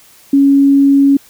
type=tone; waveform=sine; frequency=277.8 Hz; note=C#4; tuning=4 cents sharp; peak=-5 dBFS; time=0.33-1.17 s; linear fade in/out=5 ms; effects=white hiss -44 dBFS RMS until 1.29 s